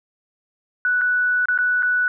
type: tone with dropouts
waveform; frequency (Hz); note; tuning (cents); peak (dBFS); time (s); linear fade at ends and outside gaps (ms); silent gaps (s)
sine; 1480; F#6; 0; -16; 0.85-2.08; 1; 1.012-1.016 / 1.456-1.485 / 1.577-1.587 / 1.824-1.83
effects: none